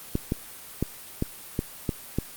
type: clicks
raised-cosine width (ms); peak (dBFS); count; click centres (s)
3; -11; 7; 0.154 / 0.321 / 0.826 / 1.224 / 1.591 / 1.892 / 2.186
effects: white hiss -43 dBFS RMS until 2.36 s + Opus 32 kbps